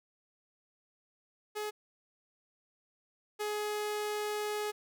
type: tone pair in turn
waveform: sawtooth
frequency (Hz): 422.2 / 420.1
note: G#4 / G#4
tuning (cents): +29 / +20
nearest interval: unison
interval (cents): 9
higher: first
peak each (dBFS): -31 / -29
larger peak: second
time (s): 1.55-1.71 / 3.39-4.72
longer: second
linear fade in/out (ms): 20
effects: none